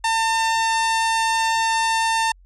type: tone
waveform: sawtooth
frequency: 901 Hz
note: A5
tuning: 41 cents sharp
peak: -14 dBFS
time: 0.04-2.32 s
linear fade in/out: 5 ms
effects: added 45 Hz sine -47 dBFS peak until 2.45 s + resampled to 24000 Hz